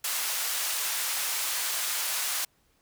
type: band-pass noise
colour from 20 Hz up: white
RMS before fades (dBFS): -30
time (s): 0.04-2.45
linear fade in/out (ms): 5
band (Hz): 810 to 15000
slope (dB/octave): 12
effects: pink hiss -68 dBFS RMS until 2.81 s